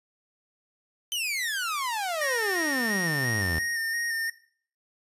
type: exponential sweep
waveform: sawtooth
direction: down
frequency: 3100 to 76 Hz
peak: -24 dBFS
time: 1.12-3.59 s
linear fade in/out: 0 ms
type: tone with vibrato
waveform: square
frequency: 1841 Hz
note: A#6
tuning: 22 cents flat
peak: -28 dBFS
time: 2.21-4.3 s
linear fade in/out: 5 ms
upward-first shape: square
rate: 2.9 Hz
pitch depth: 25 cents each way
effects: noise-tail reverb RT60 0.5 s tail -17 dB re dry + resampled to 32000 Hz